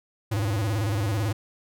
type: tone with vibrato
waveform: square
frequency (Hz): 104.9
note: G#2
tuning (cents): +18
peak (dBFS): -24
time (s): 0.31-1.33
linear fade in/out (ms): 10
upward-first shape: square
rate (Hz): 18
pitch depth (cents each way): 120
effects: none